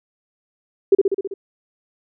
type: tone with echo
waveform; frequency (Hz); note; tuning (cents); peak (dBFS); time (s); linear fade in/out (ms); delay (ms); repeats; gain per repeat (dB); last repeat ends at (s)
sine; 392; G4; 0; -7; 0.92-0.95; 5; 65; 6; -3; 1.34
effects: none